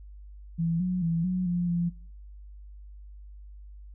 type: tone with pitch steps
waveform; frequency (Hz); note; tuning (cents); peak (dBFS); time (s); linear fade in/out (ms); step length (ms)
sine; 166.6 / 182 / 166.5 / 183.1 / 175.4 / 172.3; E3 / F#3 / E3 / F#3 / F3 / F3; +19 / -28 / +18 / -18 / +8 / -23; -24; 0.58-1.9; 20; 220
effects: noise-tail reverb RT60 0.5 s tail -23 dB re dry + added 50 Hz sine -43 dBFS peak until 3.94 s